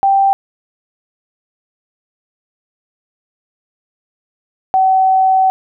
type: tone pair in turn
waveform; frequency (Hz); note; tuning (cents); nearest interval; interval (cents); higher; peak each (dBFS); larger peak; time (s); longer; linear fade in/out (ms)
sine; 784 / 759.5; G5 / F#5; 0 / +45; minor second; 55; first; -8; neither; 0.03-0.33 / 4.74-5.5; second; 0
effects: none